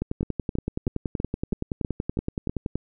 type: two click trains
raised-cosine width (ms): 3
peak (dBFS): -14 / -13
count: 8 / 30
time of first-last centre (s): 0.23-2.495 / 0.02-2.756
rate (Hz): 3.09 / 10.6
effects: none